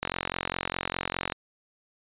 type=click train; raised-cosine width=0.3 ms; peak=-11 dBFS; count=59; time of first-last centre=0.03-1.322 s; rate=44.9 Hz; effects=resampled to 8000 Hz